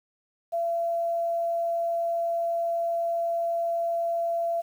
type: tone with quantisation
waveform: sine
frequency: 677 Hz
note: E5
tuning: 46 cents sharp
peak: -24 dBFS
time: 0.52-4.62 s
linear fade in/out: 20 ms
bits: 9
effects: none